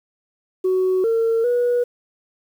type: tone with pitch steps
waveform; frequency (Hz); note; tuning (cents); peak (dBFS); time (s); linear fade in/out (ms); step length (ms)
sine; 372.5 / 455.1 / 485.6; F#4 / A#4 / B4; +12 / -42 / -29; -14; 0.64-1.84; 10; 400
effects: tanh soft clip ceiling -13 dBFS + 8-bit